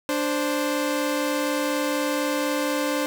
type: tone pair together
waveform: sawtooth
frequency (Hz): 293.7 / 523.3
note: D4 / C5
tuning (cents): 0 / 0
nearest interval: minor seventh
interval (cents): 1000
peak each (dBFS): -21 / -22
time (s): 0.09-3.06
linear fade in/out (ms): 0
effects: 7-bit